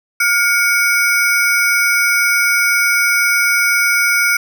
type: ring-modulated tone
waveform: square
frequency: 1832 Hz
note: A#6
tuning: 31 cents flat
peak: -9 dBFS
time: 0.2-4.37 s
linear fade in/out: 5 ms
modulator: 411 Hz
effects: none